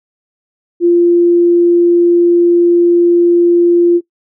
sine tone, 346.2 Hz, F4, 15 cents flat, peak -5 dBFS, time 0.8-4.01 s, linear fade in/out 50 ms, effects noise-tail reverb RT60 0.1 s tail -19 dB re dry

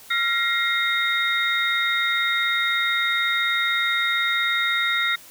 sine tone cluster, 1379 / 1897 / 2117 / 3716 Hz, F6 / A#6 / C7 / A#7, -22 / +30 / +20 / -6 cents, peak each -25 dBFS, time 0.1-5.16 s, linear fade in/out 10 ms, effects white hiss -46 dBFS RMS until 5.3 s

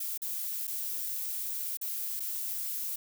violet noise with dropouts, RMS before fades -35 dBFS, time 0-2.96 s, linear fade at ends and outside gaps 5 ms, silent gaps 0.177-0.218 / 0.671-0.676 / 1.772-1.813 / 2.197-2.202 s, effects none

